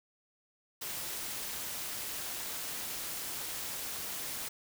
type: noise with amplitude modulation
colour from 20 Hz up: white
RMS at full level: -37 dBFS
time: 0.81-4.49 s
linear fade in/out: 10 ms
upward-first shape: sine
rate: 268 Hz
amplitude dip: 45%
effects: none